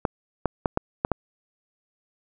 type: clicks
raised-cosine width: 1 ms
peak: -7 dBFS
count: 6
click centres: 0.052 / 0.457 / 0.658 / 0.774 / 1.049 / 1.117 s
effects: none